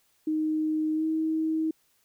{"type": "tone with pitch glide", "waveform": "sine", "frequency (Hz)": [311.1, 317.5], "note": ["D#4", "D#4"], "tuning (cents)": [0, 35], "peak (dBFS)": -24, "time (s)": [0.27, 1.71], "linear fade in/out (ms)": 5, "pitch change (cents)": 35, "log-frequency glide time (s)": [0.94, 1.05], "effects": ["white hiss -68 dBFS RMS until 2.04 s"]}